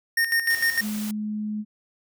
square tone with tremolo, 1839 Hz, A#6, 24 cents flat, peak -19 dBFS, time 0.17-0.81 s, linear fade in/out 5 ms, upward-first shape square, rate 6.6 Hz, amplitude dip 65%
white noise, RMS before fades -37 dBFS, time 0.5-1.11 s, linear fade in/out 2 ms
sine tone, 212 Hz, G#3, 36 cents sharp, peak -26 dBFS, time 0.8-1.65 s, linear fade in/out 50 ms
effects none

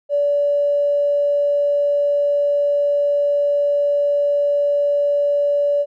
triangle tone with tanh clipping, 576 Hz, D5, 34 cents flat, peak -14 dBFS, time 0.09-5.86 s, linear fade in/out 50 ms, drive 3 dB, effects none

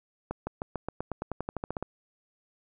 accelerating click train, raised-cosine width 1 ms, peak -18 dBFS, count 16, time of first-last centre 0.31-1.826 s, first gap 160 ms, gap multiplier 0.93, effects none

